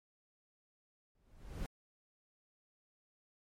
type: noise with exponential growth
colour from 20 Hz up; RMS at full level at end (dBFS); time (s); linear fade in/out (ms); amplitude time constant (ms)
brown; -36; 1.15-1.66; 0; 110
effects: MP3 64 kbps